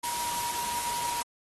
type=tone in noise; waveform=sine; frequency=954 Hz; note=A#5; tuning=40 cents sharp; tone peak=-31 dBFS; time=0.03-1.23 s; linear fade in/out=10 ms; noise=white; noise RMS=-34 dBFS; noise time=0.03-1.23 s; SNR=0 dB; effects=AAC 32 kbps